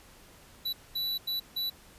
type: tone bursts at uneven times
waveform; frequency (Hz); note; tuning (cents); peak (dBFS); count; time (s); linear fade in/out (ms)
square; 3951; B7; 0; -30; 4; 0.65-0.73 / 0.95-1.18 / 1.27-1.4 / 1.56-1.7; 10
effects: pink hiss -55 dBFS RMS until 1.98 s + resampled to 32000 Hz